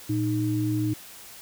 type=tone pair together; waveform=sine; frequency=115.7 / 308.6 Hz; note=A#2 / D#4; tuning=-13 / -14 cents; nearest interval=octave + perfect fourth; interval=1699 cents; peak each=-26 / -25 dBFS; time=0.09-0.94 s; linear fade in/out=10 ms; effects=white hiss -45 dBFS RMS until 1.41 s